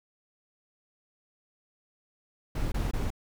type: noise bursts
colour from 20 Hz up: brown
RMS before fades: -29 dBFS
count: 3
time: 2.55-3.104 s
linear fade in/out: 5 ms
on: 170 ms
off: 22 ms
effects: none